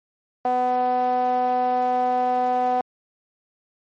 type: tone with band-pass filter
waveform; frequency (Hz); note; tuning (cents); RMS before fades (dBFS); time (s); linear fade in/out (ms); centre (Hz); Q
sawtooth; 250; B3; +21; -21; 0.45-2.81; 2; 700; 7.3
effects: MP3 32 kbps